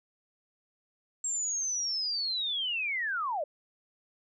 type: linear sweep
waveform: sine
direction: down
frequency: 7540 to 550 Hz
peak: -29 dBFS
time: 1.24-3.44 s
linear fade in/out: 5 ms
effects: none